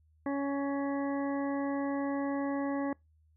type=harmonic tone; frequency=279.4 Hz; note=C#4; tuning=14 cents sharp; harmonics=1 / 2 / 3 / 4 / 6 / 7; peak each=-31 / -37 / -41 / -43 / -47 / -48 dBFS; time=0.26-2.93 s; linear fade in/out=2 ms; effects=noise-tail reverb RT60 0.2 s tail -25 dB re dry + added 78 Hz sine -63 dBFS peak until 3.36 s